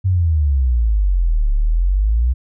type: exponential two-way sweep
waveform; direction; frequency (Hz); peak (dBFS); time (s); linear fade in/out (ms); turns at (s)
sine; down then up; 97 to 35.02 to 63.9; -12; 0.04-2.34; 20; 1.52
effects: none

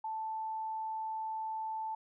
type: tone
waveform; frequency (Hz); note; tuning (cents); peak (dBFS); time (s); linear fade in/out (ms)
sine; 880; A5; 0; -35; 0.04-1.95; 5
effects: none

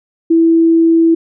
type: tone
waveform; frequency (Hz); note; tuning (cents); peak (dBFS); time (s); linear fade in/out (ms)
sine; 329.6; E4; 0; -6; 0.3-1.15; 10
effects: none

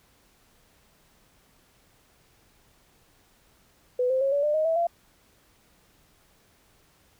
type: tone with pitch steps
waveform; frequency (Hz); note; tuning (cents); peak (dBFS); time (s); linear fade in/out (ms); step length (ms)
sine; 498.5 / 521.5 / 545.5 / 570.6 / 596.9 / 624.5 / 653.2 / 683.3; B4 / C5 / C#5 / C#5 / D5 / D#5 / E5 / F5; +16 / -6 / -28 / +50 / +28 / +6 / -16 / -38; -21; 3.99-4.87; 5; 110
effects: pink hiss -62 dBFS RMS until 7.19 s

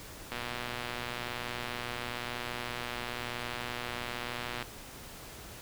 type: click train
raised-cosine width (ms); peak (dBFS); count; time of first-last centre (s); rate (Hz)
0.3; -20; 522; 0.32-4.626; 121
effects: pink hiss -47 dBFS RMS until 5.61 s

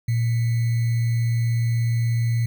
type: tone with sample-and-hold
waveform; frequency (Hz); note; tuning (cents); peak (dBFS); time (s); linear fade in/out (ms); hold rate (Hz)
sine; 116.54; A#2; 0; -18; 0.08-2.46; 5; 2100
effects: none

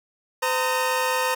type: tone cluster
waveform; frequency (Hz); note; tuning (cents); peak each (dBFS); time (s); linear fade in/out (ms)
25% pulse; 512 / 918 / 1256; C5 / A#5 / D#6; -38 / -27 / +16; -21 / -21 / -26; 0.42-1.35; 10
effects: none

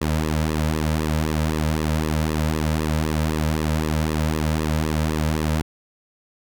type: tone with flanger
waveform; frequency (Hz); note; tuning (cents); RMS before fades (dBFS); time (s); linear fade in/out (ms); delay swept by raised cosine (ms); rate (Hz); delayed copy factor
sawtooth; 77.78; D#2; 0; -22; 0.01-5.62; 5; 1.3 to 2.8; 3.9; -0.95
effects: none

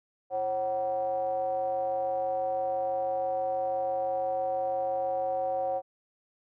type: ring-modulated tone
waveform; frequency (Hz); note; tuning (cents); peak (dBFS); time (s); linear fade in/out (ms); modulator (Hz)
triangle; 103.83; G#2; 0; -22; 0.3-5.82; 50; 646
effects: none

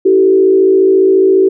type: tone with frequency modulation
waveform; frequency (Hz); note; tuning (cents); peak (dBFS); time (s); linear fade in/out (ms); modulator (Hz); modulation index
sine; 380.9; G4; -50; -5; 0.05-1.49; 10; 54.5; 0.7
effects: none

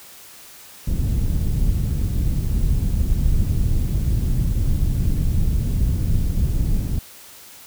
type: low-pass noise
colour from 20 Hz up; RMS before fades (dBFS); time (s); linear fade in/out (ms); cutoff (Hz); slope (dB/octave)
pink; -19; 0.87-6.99; 5; 130; 12
effects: white hiss -43 dBFS RMS until 7.66 s

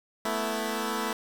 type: chord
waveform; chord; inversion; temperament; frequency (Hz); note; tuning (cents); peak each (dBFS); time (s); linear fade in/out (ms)
10% pulse; A suspended second; none; equal; 220 / 246.9 / 329.6; A3 / B3 / E4; 0 / 0 / 0; -22 / -26 / -26; 0.25-1.13; 2
effects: 8-bit

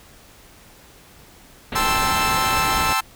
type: low-pass noise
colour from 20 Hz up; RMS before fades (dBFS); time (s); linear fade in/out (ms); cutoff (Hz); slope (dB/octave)
pink; -27; 1.72-2.93; 2; 4100; 96
type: chord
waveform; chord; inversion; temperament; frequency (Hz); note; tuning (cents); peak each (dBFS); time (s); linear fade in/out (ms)
sawtooth; A minor seventh; third; equal; 784 / 880 / 1046.5 / 1318.5; G5 / A5 / C6 / E6; 0 / 0 / 0 / 0; -23 / -21 / -21 / -18; 1.75-3.01; 10
effects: pink hiss -48 dBFS RMS until 3.15 s

